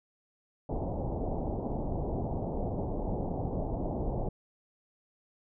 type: low-pass noise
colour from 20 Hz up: pink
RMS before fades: -33 dBFS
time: 0.69-4.29 s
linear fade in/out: 5 ms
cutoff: 830 Hz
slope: 48 dB/octave
effects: none